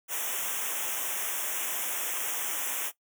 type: band-stop noise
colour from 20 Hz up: white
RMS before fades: -32 dBFS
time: 0.08-2.92 s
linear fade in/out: 50 ms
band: 3500 to 5600 Hz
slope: 96 dB/octave
effects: noise-tail reverb RT60 0.1 s tail -17 dB re dry + high-pass 400 Hz 12 dB/octave